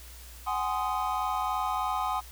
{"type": "chord", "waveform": "triangle", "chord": "Ab dominant seventh", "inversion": "third", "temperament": "just", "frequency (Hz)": [747.5, 830.6, 1038.3, 1245.9], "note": ["Gb5", "Ab5", "C6", "Eb6"], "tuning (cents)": [17, 0, -14, 2], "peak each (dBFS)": -31, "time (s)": [0.46, 2.21], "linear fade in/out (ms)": 20, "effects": ["added 60 Hz sine -46 dBFS peak until 2.31 s", "white hiss -50 dBFS RMS until 2.31 s"]}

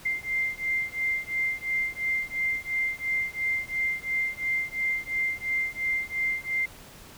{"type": "beating tone pair", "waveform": "sine", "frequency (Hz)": [2093, 2095.9], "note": ["C7", "C7"], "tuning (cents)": [0, 2], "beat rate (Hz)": 2.9, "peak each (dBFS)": -29, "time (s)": [0.05, 6.66], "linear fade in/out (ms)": 10, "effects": ["pink hiss -48 dBFS RMS until 7.17 s"]}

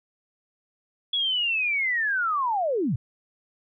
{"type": "linear sweep", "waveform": "sine", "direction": "down", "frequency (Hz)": [3392, 94.7], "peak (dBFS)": -22, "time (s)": [1.13, 2.96], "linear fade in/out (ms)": 5, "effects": []}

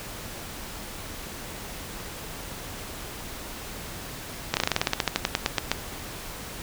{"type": "slowing click train", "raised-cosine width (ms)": 0.2, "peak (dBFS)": -4, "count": 18, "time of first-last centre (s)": [4.54, 5.716], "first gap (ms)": 29, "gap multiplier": 1.1, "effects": ["pink hiss -38 dBFS RMS until 6.62 s"]}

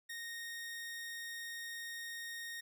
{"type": "tone", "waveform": "sawtooth", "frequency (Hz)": 1857, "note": "A#6", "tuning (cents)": -7, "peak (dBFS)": -39, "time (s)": [0.09, 2.61], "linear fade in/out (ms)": 10, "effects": []}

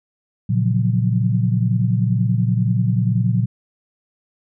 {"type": "chord", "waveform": "sine", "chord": "Gb major seventh", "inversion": "first", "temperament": "equal", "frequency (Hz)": [116.54, 138.59, 174.61, 185], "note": ["Bb2", "Db3", "F3", "Gb3"], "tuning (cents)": [0, 0, 0, 0], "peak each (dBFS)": [-17, -23, -23, -22], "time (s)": [0.49, 3.46], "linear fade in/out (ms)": 10, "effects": []}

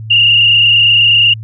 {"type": "tone with frequency modulation", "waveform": "sine", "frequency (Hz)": 2821, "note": "F7", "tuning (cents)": 17, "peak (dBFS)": -5, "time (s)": [0.1, 1.34], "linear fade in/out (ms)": 10, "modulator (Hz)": 28.4, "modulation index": 2.4, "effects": ["added 110 Hz sine -23 dBFS peak until 1.43 s"]}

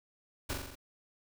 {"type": "noise with echo", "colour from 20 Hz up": "pink", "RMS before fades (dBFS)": -35, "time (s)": [0.49, 0.54], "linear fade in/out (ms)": 10, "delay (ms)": 43, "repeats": 5, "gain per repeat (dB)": -3, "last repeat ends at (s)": 0.755, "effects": []}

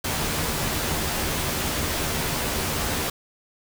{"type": "noise with comb filter", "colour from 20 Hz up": "pink", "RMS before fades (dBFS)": -26, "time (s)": [0.04, 3.1], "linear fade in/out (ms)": 5, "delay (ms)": 13, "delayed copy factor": 0.55, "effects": []}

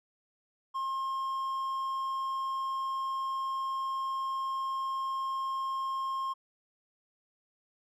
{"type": "tone", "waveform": "triangle", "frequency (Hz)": 1068, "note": "C6", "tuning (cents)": 35, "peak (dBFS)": -29, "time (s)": [0.74, 6.34], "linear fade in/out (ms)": 20, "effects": []}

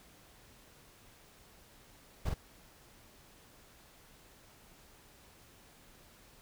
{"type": "noise with echo", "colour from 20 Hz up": "brown", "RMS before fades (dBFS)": -32, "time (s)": [2.25, 2.3], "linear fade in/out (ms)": 10, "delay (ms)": 44, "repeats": 1, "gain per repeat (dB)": -2, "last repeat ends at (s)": 2.344, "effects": ["pink hiss -60 dBFS RMS until 6.41 s"]}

